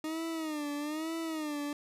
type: tone with vibrato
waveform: 40% pulse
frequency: 308.7 Hz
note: D#4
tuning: 14 cents flat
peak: -33 dBFS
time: 0.04-1.73 s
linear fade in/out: 2 ms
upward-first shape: sine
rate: 1.1 Hz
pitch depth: 110 cents each way
effects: resampled to 32000 Hz